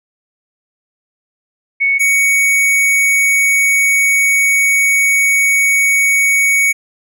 sine / square tone pair in turn, 2217 / 2235 Hz, C#7 / C#7, 0 / +14 cents, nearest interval unison, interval 14 cents, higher second, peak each -10 dBFS, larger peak neither, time 1.8-1.99 / 1.99-6.73 s, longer second, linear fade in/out 20 ms, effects none

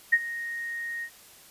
sine tone with ADSR envelope, 1864.7 Hz, A#6, in tune, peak -14 dBFS, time 0.12-1.1 s, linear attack 14 ms, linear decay 45 ms, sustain -17 dB, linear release 71 ms, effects white hiss -52 dBFS RMS until 1.5 s + resampled to 32000 Hz

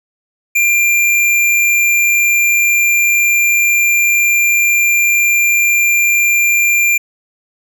square tone, 2383 Hz, D7, 25 cents sharp, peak -10 dBFS, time 0.55-6.98 s, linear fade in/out 10 ms, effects none

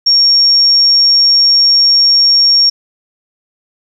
sine tone, 5540 Hz, F8, 15 cents flat, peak -5 dBFS, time 0.06-2.7 s, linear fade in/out 10 ms, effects 7-bit

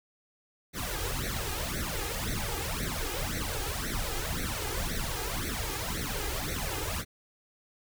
pink noise with flanger, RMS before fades -33 dBFS, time 0.73-7.05 s, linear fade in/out 50 ms, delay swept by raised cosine 0.49 to 2.49 ms, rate 1.9 Hz, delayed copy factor +0.9, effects none

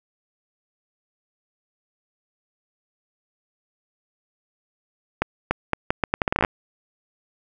accelerating click train, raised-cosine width 0.5 ms, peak -4 dBFS, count 15, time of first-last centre 5.22-6.448 s, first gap 290 ms, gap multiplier 0.77, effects none

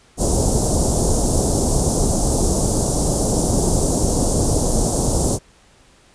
pink band-stop noise, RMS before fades -17 dBFS, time 0.17-5.39 s, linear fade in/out 50 ms, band 730 to 6300 Hz, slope 24 dB/octave, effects pink hiss -52 dBFS RMS until 6.14 s + resampled to 22050 Hz

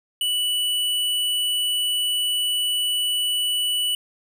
square tone, 2960 Hz, F#7, in tune, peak -21 dBFS, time 0.21-3.95 s, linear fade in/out 2 ms, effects none

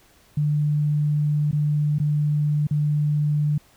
sine tone with dropouts, 148.7 Hz, D3, 22 cents sharp, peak -18 dBFS, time 0.37-3.58 s, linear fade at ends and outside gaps 5 ms, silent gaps 1.513-1.528 / 1.985-1.999 / 2.67-2.709 s, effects pink hiss -56 dBFS RMS until 3.76 s

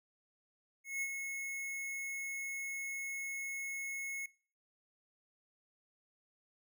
square tone with ADSR envelope, 2182 Hz, C#7, 28 cents flat, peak -34 dBFS, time 0.84-4.26 s, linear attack 180 ms, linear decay 52 ms, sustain -5 dB, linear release 4 ms, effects noise-tail reverb RT60 0.4 s tail -23 dB re dry

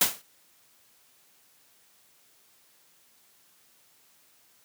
white noise with exponential decay, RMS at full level -17 dBFS, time 0.01-0.22 s, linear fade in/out 5 ms, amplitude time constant 45 ms, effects white hiss -62 dBFS RMS until 4.64 s + high-pass 100 Hz 12 dB/octave

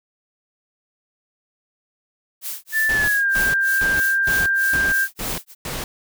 blue noise with tremolo, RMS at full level -28 dBFS, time 2.41-5.55 s, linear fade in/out 50 ms, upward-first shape sine, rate 3.2 Hz, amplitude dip 100%
sine tone with pitch glide, 1760 to 1586.2 Hz, A6 to G6, 0 to +20 cents, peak -16 dBFS, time 2.72-5.08 s, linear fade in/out 50 ms, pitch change -180 cents, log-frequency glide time 2.92-3.3 s
pink noise bursts, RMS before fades -28 dBFS, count 7, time 2.89-5.84 s, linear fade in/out 2 ms, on 190 ms, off 270 ms
effects none

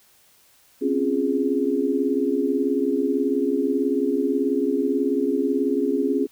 sine chord, Db major seventh, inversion third, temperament equal with one note detuned, 258.9 / 277.2 / 349.2 / 415.3 Hz, C4 / Db4 / F4 / Ab4, -18 / 0 / 0 / 0 cents, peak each -26 / -23 / -27 / -24 dBFS, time 0.81-6.27 s, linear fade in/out 20 ms, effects white hiss -57 dBFS RMS until 6.31 s

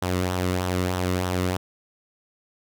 sawtooth tone with flanger, 91 Hz, F#2, 28 cents flat, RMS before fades -25 dBFS, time 0.02-1.57 s, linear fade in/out 5 ms, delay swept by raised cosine 0.42 to 1.27 ms, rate 3.2 Hz, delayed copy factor -0.5, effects none

